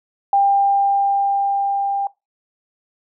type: tone with level ramp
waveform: sine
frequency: 796 Hz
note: G5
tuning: 26 cents sharp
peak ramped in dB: -11 to -18 dBFS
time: 0.33-2.07 s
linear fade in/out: 2 ms
effects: noise-tail reverb RT60 0.2 s tail -20 dB re dry